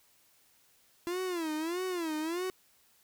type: tone with vibrato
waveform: 45% pulse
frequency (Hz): 338.2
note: E4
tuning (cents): +44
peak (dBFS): -32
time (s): 1.07-2.5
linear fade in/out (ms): 0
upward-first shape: sine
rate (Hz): 1.6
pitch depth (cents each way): 170
effects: white hiss -66 dBFS RMS until 3.03 s